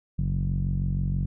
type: tone with low-pass filter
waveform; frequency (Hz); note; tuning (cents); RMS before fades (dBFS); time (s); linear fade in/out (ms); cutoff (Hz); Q
sawtooth; 46.25; F#1; 0; -26; 0.18-1.26; 10; 160; 5.9
effects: none